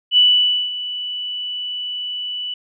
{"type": "tone with ADSR envelope", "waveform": "sine", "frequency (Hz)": 2967, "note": "F#7", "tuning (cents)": 4, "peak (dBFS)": -8, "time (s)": [0.11, 2.54], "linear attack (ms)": 63, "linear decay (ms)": 530, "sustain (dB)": -15, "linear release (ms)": 4, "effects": []}